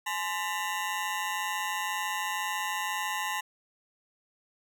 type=ring-modulated tone; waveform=20% pulse; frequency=942 Hz; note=A#5; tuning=18 cents sharp; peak=-22 dBFS; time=0.06-3.41 s; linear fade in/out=10 ms; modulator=93 Hz; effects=none